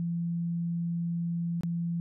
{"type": "tone with dropouts", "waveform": "sine", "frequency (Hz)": 170, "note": "F3", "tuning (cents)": -46, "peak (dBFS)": -28, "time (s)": [0, 2], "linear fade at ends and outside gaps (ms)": 0, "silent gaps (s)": [1.609, 1.634], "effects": []}